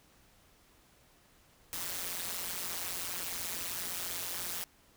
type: noise with amplitude modulation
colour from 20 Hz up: white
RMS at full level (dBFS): -34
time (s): 1.73-4.64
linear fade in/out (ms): 0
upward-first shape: sine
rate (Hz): 176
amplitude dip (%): 95
effects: pink hiss -64 dBFS RMS until 4.96 s